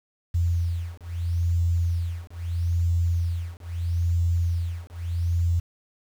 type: beating tone pair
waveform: sine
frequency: 85.2 / 85.97 Hz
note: F2 / F2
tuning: -42 / -27 cents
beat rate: 0.77 Hz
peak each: -25 dBFS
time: 0.34-5.6 s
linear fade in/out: 10 ms
effects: 8-bit